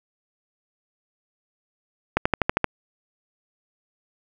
accelerating click train, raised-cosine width 0.5 ms, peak -3 dBFS, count 7, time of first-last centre 2.17-2.643 s, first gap 85 ms, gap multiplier 0.97, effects none

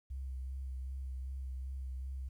sine tone with vibrato, 65.41 Hz, C2, in tune, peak -38 dBFS, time 0.1-2.29 s, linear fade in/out 10 ms, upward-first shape sine, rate 2.6 Hz, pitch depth 30 cents each way, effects 12-bit

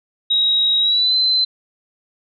sine tone with pitch glide, 3813 to 4063 Hz, A#7 to B7, +38 to +48 cents, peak -13 dBFS, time 0.3-1.45 s, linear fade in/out 10 ms, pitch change +110 cents, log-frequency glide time 0.8-1.15 s, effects none

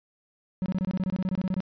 triangle tone bursts, 186.3 Hz, F#3, 12 cents sharp, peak -22 dBFS, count 16, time 0.62-1.604 s, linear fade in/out 0 ms, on 39 ms, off 24 ms, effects resampled to 11025 Hz

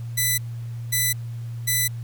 5% pulse tone bursts, 1995 Hz, B6, 17 cents sharp, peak -9 dBFS, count 3, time 0.17-1.88 s, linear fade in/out 10 ms, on 210 ms, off 540 ms, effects added 117 Hz sine -29 dBFS peak until 2.03 s + pink hiss -53 dBFS RMS until 2.03 s

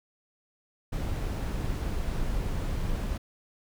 brown noise, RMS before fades -30 dBFS, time 0.92-3.18 s, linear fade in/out 10 ms, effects none

